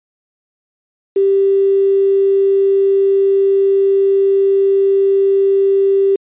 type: tone with quantisation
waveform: sine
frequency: 392 Hz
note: G4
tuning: in tune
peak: -9 dBFS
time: 1.16-6.16 s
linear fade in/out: 5 ms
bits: 6
effects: resampled to 8000 Hz